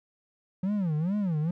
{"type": "tone with vibrato", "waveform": "triangle", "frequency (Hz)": 177.9, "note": "F3", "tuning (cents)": 32, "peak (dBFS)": -23, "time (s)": [0.63, 1.51], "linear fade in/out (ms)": 5, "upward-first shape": "sine", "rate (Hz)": 2.3, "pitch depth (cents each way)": 290, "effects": []}